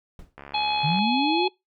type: noise with exponential decay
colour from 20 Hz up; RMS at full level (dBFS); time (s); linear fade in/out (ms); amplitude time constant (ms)
brown; -39; 0.19-0.38; 2; 40
type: click train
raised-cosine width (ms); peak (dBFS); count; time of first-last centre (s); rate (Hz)
0.5; -25; 44; 0.38-0.988; 70.7
type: harmonic tone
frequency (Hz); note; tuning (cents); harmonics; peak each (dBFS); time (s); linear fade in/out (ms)
843; G#5; +26; 1 / 3 / 4 / 5; -24 / -29 / -30 / -31; 0.54-1.48; 5
type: linear sweep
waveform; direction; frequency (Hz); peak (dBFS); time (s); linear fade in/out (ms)
sine; up; 138.4 to 380; -22; 0.83-1.49; 20
effects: noise-tail reverb RT60 0.2 s tail -25 dB re dry